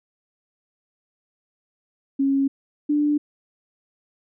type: tone pair in turn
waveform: sine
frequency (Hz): 274 / 295.1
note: C#4 / D4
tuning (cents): -20 / +8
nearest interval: minor second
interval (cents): 128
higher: second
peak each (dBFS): -17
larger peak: neither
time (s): 2.19-2.48 / 2.89-3.18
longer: neither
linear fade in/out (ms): 10
effects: none